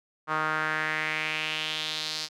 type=tone with band-pass filter sweep; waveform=sawtooth; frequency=155.56 Hz; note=D#3; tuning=in tune; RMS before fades=-30 dBFS; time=0.27-2.29 s; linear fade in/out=50 ms; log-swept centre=1200 to 4800 Hz; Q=3.2; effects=none